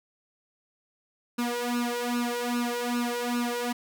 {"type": "tone with flanger", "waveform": "sawtooth", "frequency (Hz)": 241.2, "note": "B3", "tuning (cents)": -41, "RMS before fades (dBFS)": -29, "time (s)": [1.38, 3.73], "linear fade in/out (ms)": 10, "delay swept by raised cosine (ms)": [0.74, 2.04], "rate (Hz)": 2.5, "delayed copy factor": 0.9, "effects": []}